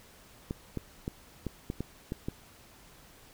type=clicks; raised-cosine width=3 ms; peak=-20 dBFS; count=8; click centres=0.509 / 0.773 / 1.079 / 1.467 / 1.701 / 1.806 / 2.121 / 2.285 s; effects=pink hiss -56 dBFS RMS until 3.33 s